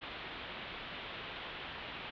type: low-pass noise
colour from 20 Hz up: white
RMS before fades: -45 dBFS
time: 0.01-2.11 s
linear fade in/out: 20 ms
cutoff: 3600 Hz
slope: 48 dB/octave
effects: none